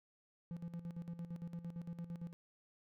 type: tone with tremolo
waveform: triangle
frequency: 170.4 Hz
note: F3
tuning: 42 cents flat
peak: -39 dBFS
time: 0.51-2.33 s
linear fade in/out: 0 ms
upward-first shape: square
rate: 8.8 Hz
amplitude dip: 70%
effects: none